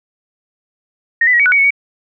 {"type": "tone with pitch steps", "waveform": "sine", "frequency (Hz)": [1856, 1995, 1907, 2259, 1477, 2254, 2210, 2250], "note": ["A#6", "B6", "A#6", "C#7", "F#6", "C#7", "C#7", "C#7"], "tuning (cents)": [-8, 17, 39, 32, -3, 28, -6, 25], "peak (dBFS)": -8, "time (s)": [1.21, 1.706], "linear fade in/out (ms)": 5, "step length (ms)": 62, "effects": []}